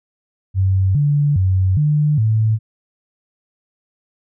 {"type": "tone with pitch steps", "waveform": "sine", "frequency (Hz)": [95.3, 145.3, 94, 149.5, 109.8], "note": ["G2", "D3", "F#2", "D3", "A2"], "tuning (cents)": [-48, -18, 28, 31, -3], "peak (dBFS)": -12, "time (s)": [0.54, 2.59], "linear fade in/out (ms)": 50, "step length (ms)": 410, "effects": []}